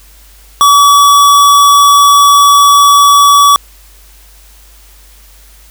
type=tone; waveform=square; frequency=1141 Hz; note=C#6; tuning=50 cents sharp; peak=-3 dBFS; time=0.61-3.56 s; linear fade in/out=0 ms; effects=added 50 Hz sine -38 dBFS peak until 5.7 s + white hiss -42 dBFS RMS until 5.7 s